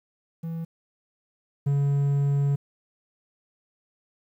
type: tone pair in turn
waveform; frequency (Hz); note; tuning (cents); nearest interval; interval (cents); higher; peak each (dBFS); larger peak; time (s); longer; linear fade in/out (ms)
triangle; 164.8 / 141.13; E3 / C#3; 0 / +31; minor third; 269; first; -27 / -18; second; 0.43-0.65 / 1.66-2.56; second; 10
effects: 10-bit